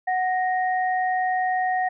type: tone pair together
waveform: sine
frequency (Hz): 740 / 1864.7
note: F#5 / A#6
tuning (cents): 0 / 0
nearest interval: octave + major third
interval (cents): 1600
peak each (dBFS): -21 / -28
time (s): 0.07-1.89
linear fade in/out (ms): 10
effects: none